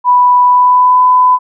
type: tone with pitch glide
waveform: sine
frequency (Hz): 987.8 to 1003.3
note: B5 to B5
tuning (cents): 0 to +27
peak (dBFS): -4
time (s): 0.04-1.39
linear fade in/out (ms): 50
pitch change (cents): +27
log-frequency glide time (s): 0.43-1.02
effects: none

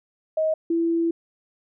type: tone pair in turn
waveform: sine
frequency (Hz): 630 / 333.7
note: D#5 / E4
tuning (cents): +21 / +21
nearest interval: major seventh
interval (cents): 1100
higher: first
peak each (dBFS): -19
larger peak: neither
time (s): 0.37-0.54 / 0.7-1.11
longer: second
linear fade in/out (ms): 5
effects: none

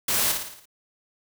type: noise with echo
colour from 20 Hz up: white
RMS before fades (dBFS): -24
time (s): 0.08-0.32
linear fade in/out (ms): 5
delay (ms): 56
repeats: 6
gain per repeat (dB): -5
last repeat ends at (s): 0.656
effects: none

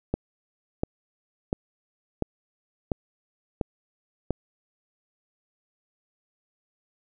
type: click train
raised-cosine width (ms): 2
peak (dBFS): -11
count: 7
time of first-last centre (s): 0.14-4.307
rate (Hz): 1.44
effects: none

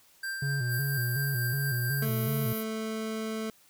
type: tone with tremolo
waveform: square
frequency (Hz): 1578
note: G6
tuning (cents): +11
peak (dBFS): -32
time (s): 0.23-2.05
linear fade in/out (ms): 5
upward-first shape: triangle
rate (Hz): 4.3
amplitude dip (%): 40
type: tone with vibrato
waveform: triangle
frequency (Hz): 130.1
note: C3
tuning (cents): -9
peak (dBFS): -26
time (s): 0.42-2.53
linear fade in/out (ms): 5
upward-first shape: square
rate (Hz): 2.7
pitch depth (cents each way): 110
type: band-pass noise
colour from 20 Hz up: white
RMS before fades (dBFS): -39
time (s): 0.68-2.65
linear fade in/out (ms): 50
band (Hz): 11000 to 15000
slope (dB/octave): 96
type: tone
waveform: 25% pulse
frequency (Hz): 220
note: A3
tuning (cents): 0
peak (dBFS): -28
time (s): 2.02-3.5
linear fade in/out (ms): 2
effects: white hiss -61 dBFS RMS until 3.69 s

